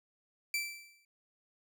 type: tone with exponential decay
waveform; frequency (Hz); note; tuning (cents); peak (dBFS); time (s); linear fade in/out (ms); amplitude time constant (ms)
sawtooth; 2334; D7; -11; -26; 0.54-1.05; 2; 110
effects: none